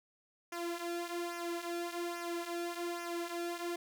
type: tone with flanger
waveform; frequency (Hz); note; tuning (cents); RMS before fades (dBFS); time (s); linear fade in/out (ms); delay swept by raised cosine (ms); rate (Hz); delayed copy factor
sawtooth; 344.3; F4; -25; -39; 0.52-3.76; 5; 0.24 to 3.94; 1.2; -0.7
effects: none